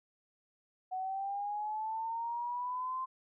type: linear sweep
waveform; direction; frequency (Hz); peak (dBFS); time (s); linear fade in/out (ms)
sine; up; 740 to 1046.5; -34; 0.91-3.06; 20
effects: none